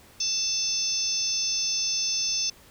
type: harmonic tone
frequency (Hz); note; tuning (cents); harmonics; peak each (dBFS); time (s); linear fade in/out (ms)
880; A5; 0; 3 / 4 / 5 / 6 / 7; -38 / -37 / -36 / -27 / -28; 0.2-2.5; 5
effects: pink hiss -53 dBFS RMS until 2.7 s